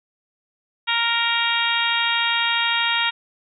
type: harmonic tone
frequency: 466.2 Hz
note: A#4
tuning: in tune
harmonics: 2 / 3 / 4 / 5 / 6 / 7 / 8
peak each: -26 / -26 / -26 / -26 / -26 / -26 / -26 dBFS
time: 0.87-3.11 s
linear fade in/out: 20 ms
effects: none